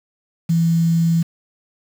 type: tone with quantisation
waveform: sine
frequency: 166.3 Hz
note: E3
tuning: 16 cents sharp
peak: -13 dBFS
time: 0.49-1.23 s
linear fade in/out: 10 ms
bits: 6
effects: none